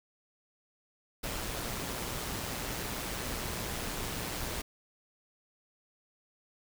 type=noise with amplitude modulation; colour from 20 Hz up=pink; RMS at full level=-35 dBFS; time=1.23-4.62 s; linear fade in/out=10 ms; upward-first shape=sine; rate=120 Hz; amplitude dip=40%; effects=none